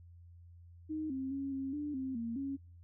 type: tone with pitch steps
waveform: sine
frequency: 310.7 / 265.2 / 274.7 / 269.4 / 294.7 / 263.3 / 230.8 / 274.7 Hz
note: D#4 / C4 / C#4 / C#4 / D4 / C4 / A#3 / C#4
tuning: -2 / +23 / -16 / -49 / +6 / +11 / -17 / -16 cents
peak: -35 dBFS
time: 0.89-2.57 s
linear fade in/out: 20 ms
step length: 210 ms
effects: noise-tail reverb RT60 0.4 s tail -25 dB re dry + added 86 Hz sine -53 dBFS peak until 2.83 s